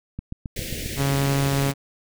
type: click train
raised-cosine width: 5 ms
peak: -18 dBFS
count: 6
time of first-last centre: 0.19-0.86 s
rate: 7.46 Hz
type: band-stop noise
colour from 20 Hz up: pink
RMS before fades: -31 dBFS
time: 0.56-1.72 s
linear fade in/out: 5 ms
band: 590 to 1800 Hz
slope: 48 dB/octave
type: tone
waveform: sawtooth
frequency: 138.59 Hz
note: C#3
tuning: in tune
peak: -16 dBFS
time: 0.96-1.74 s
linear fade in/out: 50 ms
effects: none